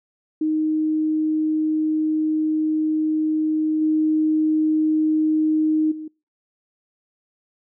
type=tone with level steps; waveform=sine; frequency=311.1 Hz; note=D#4; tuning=in tune; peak=-18 / -16 / -30 dBFS; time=0.41-6.08 s; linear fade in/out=5 ms; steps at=3.81 / 5.91 s; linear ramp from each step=10 ms; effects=noise-tail reverb RT60 0.3 s tail -26 dB re dry